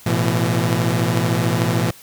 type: chord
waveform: sawtooth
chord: A suspended second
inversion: none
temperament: equal with one note detuned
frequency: 110 / 123.47 / 168.37 Hz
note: A2 / B2 / E3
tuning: 0 / 0 / +37 cents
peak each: -17 dBFS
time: 0.06-1.91 s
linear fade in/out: 5 ms
effects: white hiss -44 dBFS RMS until 2.02 s